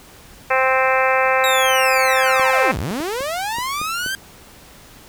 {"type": "harmonic tone", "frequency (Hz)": 261.6, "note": "C4", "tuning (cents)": 0, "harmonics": [2, 3, 4, 5, 6, 7, 8, 9, 10], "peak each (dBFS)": [-19, -21, -22, -23, -24, -24, -25, -26, -26], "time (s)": [0.5, 2.72], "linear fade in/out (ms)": 10}
{"type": "linear two-way sweep", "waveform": "sawtooth", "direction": "down then up", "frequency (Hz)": [3850, 47.03, 1602], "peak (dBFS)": -18, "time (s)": [1.44, 4.15], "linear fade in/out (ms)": 0, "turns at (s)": 2.78}
{"type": "clicks", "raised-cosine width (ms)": 2, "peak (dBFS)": -19, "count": 7, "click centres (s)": [2.397, 2.909, 3.004, 3.207, 3.585, 3.815, 4.062]}
{"effects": ["pink hiss -44 dBFS RMS until 5.08 s"]}